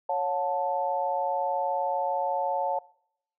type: chord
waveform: sine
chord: F# minor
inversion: second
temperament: equal with one note detuned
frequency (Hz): 554.4 / 721 / 880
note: C#5 / F#5 / A5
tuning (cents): 0 / -45 / 0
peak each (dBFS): -30 / -30 / -28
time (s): 0.09-2.79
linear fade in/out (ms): 5
effects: noise-tail reverb RT60 0.7 s tail -23 dB re dry